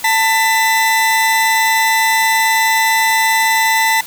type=tone pair together; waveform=40% pulse; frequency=891 / 2000 Hz; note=A5 / B6; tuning=+22 / +21 cents; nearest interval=octave + major second; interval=1399 cents; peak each=-13 dBFS; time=0.04-4.01 s; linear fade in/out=5 ms; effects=white hiss -32 dBFS RMS until 4.06 s